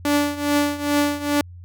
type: tone with tremolo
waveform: sawtooth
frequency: 290.5 Hz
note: D4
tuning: 19 cents flat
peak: -11 dBFS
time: 0.05-1.41 s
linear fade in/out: 2 ms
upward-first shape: triangle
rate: 2.4 Hz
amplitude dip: 85%
effects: added 88 Hz sine -37 dBFS peak until 1.64 s